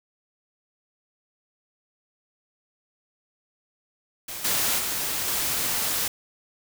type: noise with level steps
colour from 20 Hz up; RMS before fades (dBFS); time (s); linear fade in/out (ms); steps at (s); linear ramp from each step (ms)
white; -35 / -24 / -28 / -26; 4.28-6.08; 5; 4.44 / 4.78 / 5.27; 10
effects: none